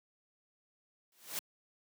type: noise with exponential growth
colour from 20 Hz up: white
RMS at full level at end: -34 dBFS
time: 1.12-1.39 s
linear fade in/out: 2 ms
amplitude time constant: 57 ms
effects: high-pass 200 Hz 12 dB/octave